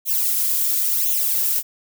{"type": "noise with flanger", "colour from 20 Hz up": "violet", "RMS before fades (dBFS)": -20, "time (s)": [0.05, 1.63], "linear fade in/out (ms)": 50, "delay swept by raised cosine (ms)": [0.3, 2.8], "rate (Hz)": 0.95, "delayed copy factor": 1, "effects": []}